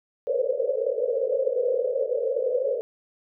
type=band-pass noise; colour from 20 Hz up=white; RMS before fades=-25 dBFS; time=0.27-2.81 s; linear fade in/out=0 ms; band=460 to 550 Hz; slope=96 dB/octave; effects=none